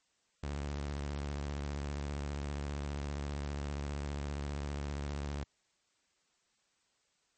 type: tone with vibrato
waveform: sawtooth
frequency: 71.7 Hz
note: D2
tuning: 41 cents flat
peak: -32 dBFS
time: 0.43-5.44 s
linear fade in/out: 5 ms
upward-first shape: triangle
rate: 15 Hz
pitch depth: 88 cents each way
effects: white hiss -75 dBFS RMS until 7.37 s + MP3 32 kbps